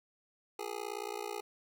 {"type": "tone with amplitude modulation", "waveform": "25% pulse", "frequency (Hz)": 415.3, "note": "G#4", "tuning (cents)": 0, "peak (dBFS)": -30, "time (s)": [0.59, 1.41], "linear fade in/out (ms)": 5, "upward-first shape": "sine", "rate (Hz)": 58.5, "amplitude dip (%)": 100, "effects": []}